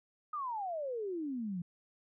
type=exponential sweep; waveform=sine; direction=down; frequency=1258 to 167.5 Hz; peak=-35 dBFS; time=0.33-1.62 s; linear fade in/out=5 ms; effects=none